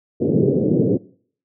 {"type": "band-pass noise", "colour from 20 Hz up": "white", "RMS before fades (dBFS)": -17, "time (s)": [0.2, 0.98], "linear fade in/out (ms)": 20, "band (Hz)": [110, 470], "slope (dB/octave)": 48, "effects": ["noise-tail reverb RT60 0.5 s tail -20 dB re dry"]}